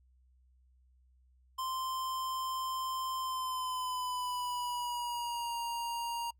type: tone with pitch glide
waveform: square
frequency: 1042 to 939.1 Hz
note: C6 to A#5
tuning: -7 to +13 cents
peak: -35 dBFS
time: 1.58-6.31 s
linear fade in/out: 10 ms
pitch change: -180 cents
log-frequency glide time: 3.2-5.56 s
effects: noise-tail reverb RT60 0.1 s tail -26 dB re dry + added 63 Hz sine -63 dBFS peak until 6.39 s